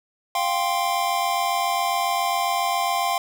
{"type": "chord", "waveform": "square", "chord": "F suspended second", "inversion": "none", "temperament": "just", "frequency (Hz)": [698.5, 785.8, 1047.7], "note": ["F5", "G5", "C6"], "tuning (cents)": [0, 4, 2], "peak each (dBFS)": -26, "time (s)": [0.35, 3.18], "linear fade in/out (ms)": 2, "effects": []}